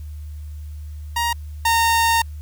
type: tone pair in turn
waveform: sawtooth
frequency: 940 / 919.1 Hz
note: A#5 / A#5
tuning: +14 / -25 cents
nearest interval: unison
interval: 39 cents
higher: first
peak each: -15 / -11 dBFS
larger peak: second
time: 1.16-1.33 / 1.65-2.22 s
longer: second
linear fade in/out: 5 ms
effects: added 75 Hz sine -30 dBFS peak until 2.41 s + white hiss -56 dBFS RMS until 2.41 s